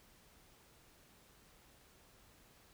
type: silence
effects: pink hiss -65 dBFS RMS until 2.73 s